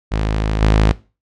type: tone with level steps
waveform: sawtooth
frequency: 53.1 Hz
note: G#1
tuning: 39 cents sharp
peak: -12 / -6 dBFS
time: 0.11-0.93 s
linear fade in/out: 20 ms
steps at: 0.61 s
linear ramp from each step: 5 ms
effects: noise-tail reverb RT60 0.3 s tail -19 dB re dry + low-pass 5000 Hz 12 dB/octave

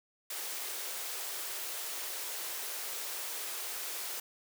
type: high-pass noise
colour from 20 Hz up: white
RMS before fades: -39 dBFS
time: 0.3-4.2 s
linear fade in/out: 5 ms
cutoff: 340 Hz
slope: 48 dB/octave
effects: none

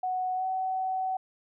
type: tone with pitch glide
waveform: sine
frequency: 740 to 753.8 Hz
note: F#5 to F#5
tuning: 0 to +32 cents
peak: -27 dBFS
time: 0.03-1.17 s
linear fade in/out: 5 ms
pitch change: +32 cents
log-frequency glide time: 0.35-0.45 s
effects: none

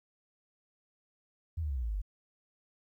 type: tone with pitch steps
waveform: sine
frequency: 82.41 / 75.14 / 68.5 / 62.46 / 56.94 / 51.92 / 47.33 Hz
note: E2 / D2 / C#2 / B1 / A#1 / G#1 / F#1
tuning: 0 / +40 / -20 / +20 / -40 / 0 / +40 cents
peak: -31 dBFS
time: 1.57-2.018 s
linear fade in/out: 10 ms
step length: 64 ms
effects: 12-bit

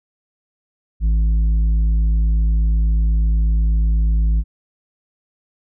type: tone with tanh clipping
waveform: sine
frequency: 54.1 Hz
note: A1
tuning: 29 cents flat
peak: -14 dBFS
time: 1-4.44 s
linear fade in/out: 50 ms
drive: 6 dB
effects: none

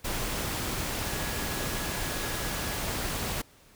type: tone in noise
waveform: sine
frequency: 1674 Hz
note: G#6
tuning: 13 cents sharp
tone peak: -43 dBFS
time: 1.02-2.78 s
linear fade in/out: 10 ms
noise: pink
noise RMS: -32 dBFS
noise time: 0.04-3.42 s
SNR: -14 dB
effects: pink hiss -58 dBFS RMS until 3.75 s

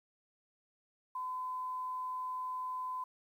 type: tone with quantisation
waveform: sine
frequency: 1016 Hz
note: B5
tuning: 49 cents sharp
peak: -36 dBFS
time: 1.15-3.04 s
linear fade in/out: 5 ms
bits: 11
effects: none

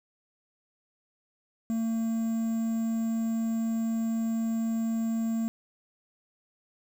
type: tone with quantisation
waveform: triangle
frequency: 226 Hz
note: A3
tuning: 47 cents sharp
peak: -24 dBFS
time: 1.7-5.48 s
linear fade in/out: 0 ms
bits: 8
effects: none

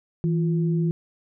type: tone pair together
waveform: sine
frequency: 163.5 / 349.9 Hz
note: E3 / F4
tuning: -14 / +3 cents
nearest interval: octave + minor second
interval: 1317 cents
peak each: -20 / -29 dBFS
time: 0.24-0.91 s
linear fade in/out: 0 ms
effects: none

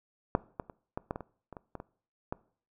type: clicks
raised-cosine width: 1 ms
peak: -9 / -20 / -30 / -20 / -18 / -23 / -27 / -30 / -29 / -25 / -27 / -19 dBFS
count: 12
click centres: 0.351 / 0.598 / 0.698 / 0.975 / 1.109 / 1.159 / 1.207 / 1.527 / 1.568 / 1.753 / 1.801 / 2.325 s
effects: noise-tail reverb RT60 0.5 s tail -21 dB re dry

